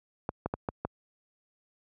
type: clicks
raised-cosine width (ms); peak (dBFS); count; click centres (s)
1; -16; 5; 0.291 / 0.46 / 0.539 / 0.688 / 0.85
effects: high-pass 60 Hz 12 dB/octave